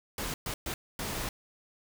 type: noise bursts at uneven times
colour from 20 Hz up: pink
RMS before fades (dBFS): -35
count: 4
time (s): 0.18-0.34 / 0.46-0.54 / 0.66-0.74 / 0.99-1.29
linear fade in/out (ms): 2
effects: none